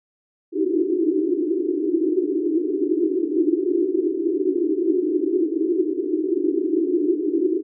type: band-pass noise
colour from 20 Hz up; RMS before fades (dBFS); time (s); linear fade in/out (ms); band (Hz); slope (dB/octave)
white; -21; 0.52-7.63; 50; 300 to 390; 96
effects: none